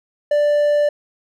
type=tone; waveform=triangle; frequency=588 Hz; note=D5; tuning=2 cents sharp; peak=-11 dBFS; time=0.31-0.89 s; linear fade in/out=5 ms; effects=none